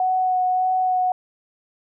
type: tone with vibrato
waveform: sine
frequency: 740 Hz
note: F#5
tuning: in tune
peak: -17 dBFS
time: 0-1.12 s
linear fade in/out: 2 ms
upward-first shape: sine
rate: 1.7 Hz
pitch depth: 12 cents each way
effects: none